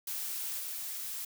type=noise with level steps; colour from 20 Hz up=blue; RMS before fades=-37 / -39 dBFS; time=0.07-1.25 s; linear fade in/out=5 ms; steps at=0.59 s; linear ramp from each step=5 ms; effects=none